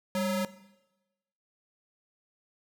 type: ring-modulated tone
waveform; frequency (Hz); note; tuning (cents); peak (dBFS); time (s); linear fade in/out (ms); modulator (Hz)
45% pulse; 372.8; F#4; +13; -24; 0.15-0.45; 2; 174
effects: noise-tail reverb RT60 1.0 s tail -17 dB re dry